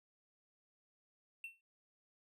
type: tone with exponential decay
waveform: triangle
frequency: 2700 Hz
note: E7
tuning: 41 cents sharp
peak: -39 dBFS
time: 1.44-1.61 s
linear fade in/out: 2 ms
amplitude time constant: 35 ms
effects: none